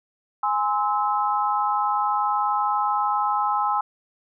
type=chord; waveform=sine; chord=Ab augmented; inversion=none; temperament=just; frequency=830.6 / 1038.3 / 1297.8 Hz; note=Ab5 / C6 / E6; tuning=0 / -14 / -27 cents; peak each=-23 / -25 / -25 dBFS; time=0.43-3.81 s; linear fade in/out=5 ms; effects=none